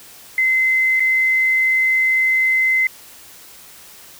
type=tone with dropouts; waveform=sine; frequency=2058 Hz; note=C7; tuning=29 cents flat; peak=-13 dBFS; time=0.38-2.87 s; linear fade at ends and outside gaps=2 ms; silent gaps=0.997-1.003 s; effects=white hiss -42 dBFS RMS until 4.19 s